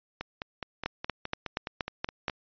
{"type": "two click trains", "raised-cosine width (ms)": 0.3, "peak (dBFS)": [-13, -18], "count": [7, 11], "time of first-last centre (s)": [[0.86, 2.282], [0.21, 2.298]], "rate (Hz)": [4.22, 4.79], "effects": ["resampled to 11025 Hz"]}